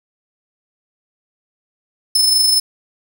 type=tone with amplitude modulation; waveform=sawtooth; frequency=5240 Hz; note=E8; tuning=11 cents flat; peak=-7 dBFS; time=2.15-2.6 s; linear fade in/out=5 ms; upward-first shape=sine; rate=24.2 Hz; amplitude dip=40%; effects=none